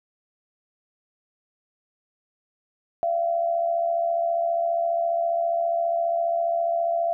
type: tone with amplitude modulation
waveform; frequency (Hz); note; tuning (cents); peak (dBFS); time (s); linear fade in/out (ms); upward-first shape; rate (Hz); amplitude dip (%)
sine; 679; F5; -49; -18; 3.03-7.13; 0; sine; 74.8; 60
effects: none